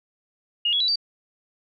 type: tone with pitch steps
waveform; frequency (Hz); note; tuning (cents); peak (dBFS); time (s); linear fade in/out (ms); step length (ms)
sine; 2854 / 3355 / 3944 / 4636; F7 / G#7 / B7 / D8; +37 / +17 / -3 / -23; -19; 0.65-0.958; 5; 77
effects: none